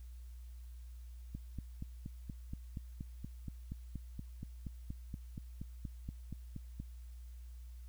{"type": "click train", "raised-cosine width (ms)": 5, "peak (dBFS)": -30, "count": 24, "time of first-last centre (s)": [1.35, 6.8], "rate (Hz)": 4.22, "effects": ["added 60 Hz sine -47 dBFS peak until 7.88 s", "white hiss -70 dBFS RMS until 7.88 s"]}